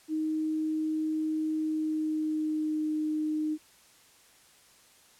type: tone with pitch glide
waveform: sine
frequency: 312.5 to 307.8 Hz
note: D#4 to D#4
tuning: +8 to -19 cents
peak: -27 dBFS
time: 0.08-3.58 s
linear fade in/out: 50 ms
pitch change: -27 cents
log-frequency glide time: 1.57-2.91 s
effects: white hiss -59 dBFS RMS until 5.19 s + low-pass 11000 Hz 12 dB/octave